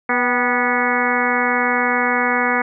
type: harmonic tone with a mistuned harmonic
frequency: 244.8 Hz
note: B3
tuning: 15 cents flat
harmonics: 1 / 2 / 3 / 4 / 5 / 6 / 7 / 8 / 9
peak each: -24 / -24 / -24 / -24 / -24 / -24 / -24 / -24 / -24 dBFS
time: 0.09-2.62 s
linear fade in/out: 5 ms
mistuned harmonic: 3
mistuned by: +54 cents
effects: none